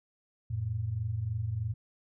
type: tone pair together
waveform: sine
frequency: 89.37 / 112.6 Hz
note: F2 / A2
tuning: +40 / +40 cents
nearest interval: major third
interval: 400 cents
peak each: -36 / -31 dBFS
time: 0.5-1.74 s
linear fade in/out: 10 ms
effects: none